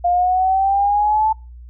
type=exponential sweep; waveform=sine; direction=up; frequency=699 to 880 Hz; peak=-13 dBFS; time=0.04-1.33 s; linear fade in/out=10 ms; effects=noise-tail reverb RT60 0.3 s tail -25 dB re dry + added 60 Hz sine -35 dBFS peak until 1.69 s